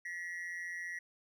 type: tone with amplitude modulation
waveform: triangle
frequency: 1919 Hz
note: A#6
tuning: 50 cents sharp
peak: -34 dBFS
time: 0.05-0.99 s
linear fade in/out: 5 ms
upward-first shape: sine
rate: 175 Hz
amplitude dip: 75%
effects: none